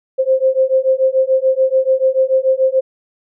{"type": "beating tone pair", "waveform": "sine", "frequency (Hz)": [522, 528.9], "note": ["C5", "C5"], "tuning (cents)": [-4, 19], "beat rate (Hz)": 6.9, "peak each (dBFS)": -14, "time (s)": [0.18, 2.81], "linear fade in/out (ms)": 20, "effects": []}